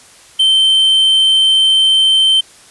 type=tone; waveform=triangle; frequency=3107 Hz; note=G7; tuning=16 cents flat; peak=-6 dBFS; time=0.39-2.41 s; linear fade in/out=10 ms; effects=white hiss -42 dBFS RMS until 2.7 s + resampled to 24000 Hz